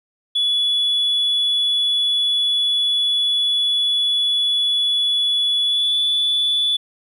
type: tone with pitch glide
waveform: sine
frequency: 3415 to 3459 Hz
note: G#7 to A7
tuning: +48 to -30 cents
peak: -14 dBFS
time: 0.35-6.77 s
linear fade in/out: 10 ms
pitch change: +22 cents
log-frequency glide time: 5.64-5.96 s
effects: tanh soft clip ceiling -13 dBFS + 9-bit